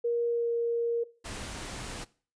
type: tone with pitch glide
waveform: sine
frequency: 471.9 to 468.1 Hz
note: A#4 to A#4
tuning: +21 to +7 cents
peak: -25 dBFS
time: 0.04-1.04 s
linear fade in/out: 10 ms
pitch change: -14 cents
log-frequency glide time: 0.27-0.5 s
type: noise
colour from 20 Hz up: pink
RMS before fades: -39 dBFS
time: 1.24-2.05 s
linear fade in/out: 20 ms
effects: noise-tail reverb RT60 0.4 s tail -20 dB re dry + resampled to 22050 Hz